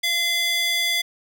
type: tone with high-pass filter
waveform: square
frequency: 685 Hz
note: F5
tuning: 34 cents flat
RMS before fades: -22 dBFS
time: 0.03-1.02 s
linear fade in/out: 10 ms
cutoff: 2700 Hz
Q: 5.3
effects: none